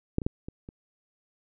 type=clicks; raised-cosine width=3 ms; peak=-11 / -22 / -12 / -24 / -28 dBFS; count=5; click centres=0.184 / 0.218 / 0.265 / 0.485 / 0.689 s; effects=none